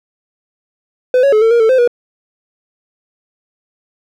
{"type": "tone with pitch steps", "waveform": "triangle", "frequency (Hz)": [505, 556, 429.4, 450.3, 471.2, 443.9, 518, 481.8], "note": ["B4", "C#5", "A4", "A4", "A#4", "A4", "C5", "B4"], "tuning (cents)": [39, 5, -42, 40, 19, 15, -17, -43], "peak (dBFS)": -5, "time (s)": [1.14, 1.876], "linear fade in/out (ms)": 2, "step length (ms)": 92, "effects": []}